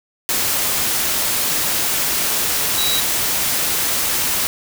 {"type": "tone in noise", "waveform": "sine", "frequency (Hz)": 3887, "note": "B7", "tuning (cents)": -28, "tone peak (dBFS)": -19, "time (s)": [2.78, 3], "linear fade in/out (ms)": 0, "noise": "white", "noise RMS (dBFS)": -19, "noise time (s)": [0.29, 4.47], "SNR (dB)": -3, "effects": []}